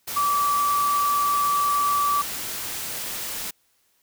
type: tone in noise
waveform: sine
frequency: 1156 Hz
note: D6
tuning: 28 cents flat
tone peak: -19 dBFS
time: 0.16-2.22 s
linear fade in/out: 10 ms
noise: white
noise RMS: -31 dBFS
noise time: 0.07-3.51 s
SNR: +9 dB
effects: white hiss -66 dBFS RMS until 4.02 s